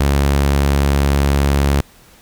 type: tone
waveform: sawtooth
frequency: 70.2 Hz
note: C#2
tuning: 22 cents sharp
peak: -8 dBFS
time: 0-1.81 s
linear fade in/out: 5 ms
effects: pink hiss -47 dBFS RMS until 2.21 s